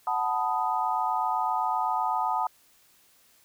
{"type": "chord", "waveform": "sine", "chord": "B dominant seventh", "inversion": "second", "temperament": "equal", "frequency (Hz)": [740, 880, 987.8, 1244.5], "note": ["F#5", "A5", "B5", "D#6"], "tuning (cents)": [0, 0, 0, 0], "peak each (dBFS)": [-30, -28, -31, -31], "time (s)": [0.07, 2.47], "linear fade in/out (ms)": 2, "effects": ["white hiss -61 dBFS RMS until 3.44 s"]}